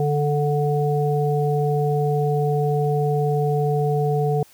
harmonic tone, 146.83 Hz, D3, in tune, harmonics 1 / 3 / 5, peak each -20 / -22 / -26 dBFS, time 0-4.43 s, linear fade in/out 2 ms, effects white hiss -52 dBFS RMS until 4.53 s

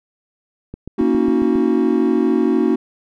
click train, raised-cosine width 3 ms, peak -17 dBFS, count 7, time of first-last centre 0.74-1.556 s, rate 7.35 Hz
triangle chord, D# minor seventh, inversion second, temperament equal with one note detuned, 233.1 / 277.2 / 317.1 / 370 Hz, A#3 / C#4 / D#4 / F#4, 0 / 0 / +33 / 0 cents, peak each -17 dBFS, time 0.98-2.76 s, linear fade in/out 10 ms
effects none

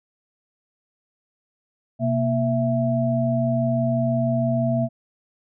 sine tone cluster, 128.1 / 234.2 / 661 Hz, C3 / A#3 / E5, -36 / +8 / +5 cents, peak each -23 dBFS, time 1.99-4.89 s, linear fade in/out 50 ms, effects none

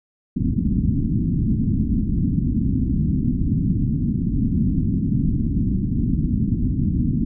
white low-pass noise, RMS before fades -20 dBFS, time 0.36-7.25 s, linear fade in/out 5 ms, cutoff 270 Hz, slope 48 dB/octave, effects none

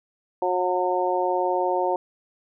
harmonic tone, 181.3 Hz, F#3, 35 cents flat, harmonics 2 / 3 / 4 / 5, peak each -26 / -26 / -26 / -26 dBFS, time 0.42-1.96 s, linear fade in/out 2 ms, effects none

